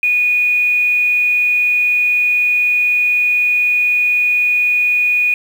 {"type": "tone with quantisation", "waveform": "sine", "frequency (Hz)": 2464, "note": "D#7", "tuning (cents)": -17, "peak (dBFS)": -11, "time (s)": [0.03, 5.34], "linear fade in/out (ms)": 2, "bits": 6, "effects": []}